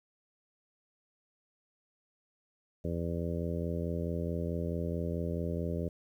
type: harmonic tone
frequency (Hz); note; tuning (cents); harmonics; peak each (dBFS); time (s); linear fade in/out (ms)
84.6; E2; +45; 1 / 2 / 3 / 4 / 5 / 6 / 7; -36 / -36 / -41 / -42 / -41 / -42 / -43; 2.84-5.89; 10
effects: 11-bit